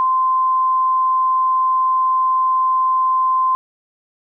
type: tone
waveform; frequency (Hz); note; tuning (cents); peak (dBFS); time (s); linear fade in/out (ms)
sine; 1038; C6; -14; -13; 0-3.55; 0
effects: none